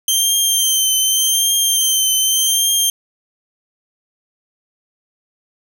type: tone with vibrato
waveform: 15% pulse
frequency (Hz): 3136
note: G7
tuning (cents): 0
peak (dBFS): -6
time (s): 0.08-2.9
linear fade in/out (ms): 2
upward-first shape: triangle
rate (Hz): 0.85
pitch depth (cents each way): 39
effects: none